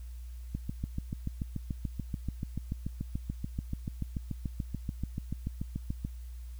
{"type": "click train", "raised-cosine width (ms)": 5, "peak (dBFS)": -21, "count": 39, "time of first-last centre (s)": [0.55, 6.049], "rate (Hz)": 6.91, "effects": ["added 60 Hz sine -40 dBFS peak until 6.59 s", "white hiss -63 dBFS RMS until 6.59 s"]}